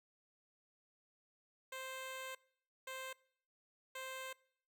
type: tone bursts at uneven times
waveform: 10% pulse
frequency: 523.3 Hz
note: C5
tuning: in tune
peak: -36 dBFS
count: 3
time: 1.72-2.35 / 2.87-3.13 / 3.95-4.33 s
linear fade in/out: 5 ms
effects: noise-tail reverb RT60 0.6 s tail -23 dB re dry